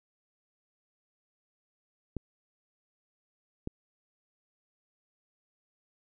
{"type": "clicks", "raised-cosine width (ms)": 3, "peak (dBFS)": -21, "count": 2, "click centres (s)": [2.167, 3.674], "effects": []}